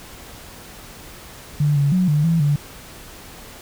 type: tone with pitch steps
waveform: sine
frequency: 147.2 / 141.9 / 183.2 / 148.9 / 165.7 / 145.4 Hz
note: D3 / C#3 / F#3 / D3 / E3 / D3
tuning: +4 / +41 / -17 / +24 / +9 / -17 cents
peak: -14 dBFS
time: 1.6-2.56 s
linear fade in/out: 5 ms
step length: 160 ms
effects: pink hiss -40 dBFS RMS until 3.61 s